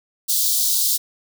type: high-pass noise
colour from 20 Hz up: white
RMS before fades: -19 dBFS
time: 0.28-0.98 s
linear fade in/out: 20 ms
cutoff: 3600 Hz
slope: 48 dB/octave
effects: none